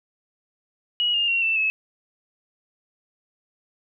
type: tone with pitch steps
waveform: sine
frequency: 2907 / 2824 / 2744 / 2666 / 2590 Hz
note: F#7 / F7 / F7 / E7 / E7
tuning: -31 / +19 / -31 / +19 / -31 cents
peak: -19 dBFS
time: 1-1.7 s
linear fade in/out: 0 ms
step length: 140 ms
effects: none